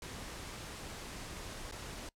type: noise with dropouts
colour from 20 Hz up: pink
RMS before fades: -45 dBFS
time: 0.02-2.09 s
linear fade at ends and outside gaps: 2 ms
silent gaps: 1.713-1.722 s
effects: noise-tail reverb RT60 0.1 s tail -23 dB re dry + low-pass 10000 Hz 12 dB/octave